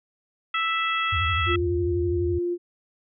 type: harmonic tone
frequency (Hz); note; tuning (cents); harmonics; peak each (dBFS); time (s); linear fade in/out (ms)
659.3; E5; 0; 2 / 3 / 4 / 5; -25 / -29 / -29 / -31; 0.54-1.56; 5
type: tone with vibrato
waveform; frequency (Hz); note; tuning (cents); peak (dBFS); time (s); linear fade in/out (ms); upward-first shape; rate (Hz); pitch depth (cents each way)
sine; 86; F2; -26; -25; 1.12-2.39; 10; sine; 12; 230
type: tone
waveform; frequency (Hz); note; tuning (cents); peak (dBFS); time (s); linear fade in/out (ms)
sine; 350; F4; +4; -23; 1.46-2.58; 50
effects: none